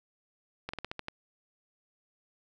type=slowing click train; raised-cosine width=0.3 ms; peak=-20 dBFS; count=7; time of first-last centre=0.69-1.084 s; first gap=45 ms; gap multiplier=1.15; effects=none